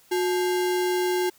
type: tone with sample-and-hold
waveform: sine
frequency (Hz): 362.2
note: F#4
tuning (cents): -37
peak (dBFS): -21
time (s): 0.11-1.3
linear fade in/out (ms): 10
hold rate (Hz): 1225
effects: white hiss -57 dBFS RMS until 1.38 s